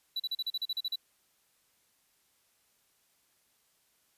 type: tone bursts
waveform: triangle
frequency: 3951 Hz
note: B7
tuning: in tune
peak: -29 dBFS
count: 11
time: 0.16-0.958 s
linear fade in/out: 5 ms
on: 38 ms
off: 38 ms
effects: white hiss -71 dBFS RMS until 4.17 s + resampled to 32000 Hz